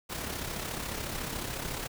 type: noise with amplitude modulation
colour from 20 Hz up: pink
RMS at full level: -34 dBFS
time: 0.09-1.88 s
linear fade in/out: 20 ms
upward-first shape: sine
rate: 34 Hz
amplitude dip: 50%
effects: none